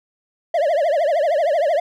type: tone with vibrato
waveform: triangle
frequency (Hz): 622.3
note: D#5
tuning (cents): 0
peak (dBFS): -13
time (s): 0.54-1.8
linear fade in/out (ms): 5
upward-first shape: triangle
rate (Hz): 13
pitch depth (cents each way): 240
effects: none